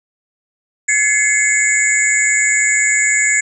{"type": "tone cluster", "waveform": "sine", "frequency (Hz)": [1703, 2074, 2194, 6990, 7680], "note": ["G#6", "C7", "C#7", "A8", "B8"], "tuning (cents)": [43, -16, -18, -12, -49], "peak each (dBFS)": -18, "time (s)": [0.88, 3.41], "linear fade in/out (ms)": 10, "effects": []}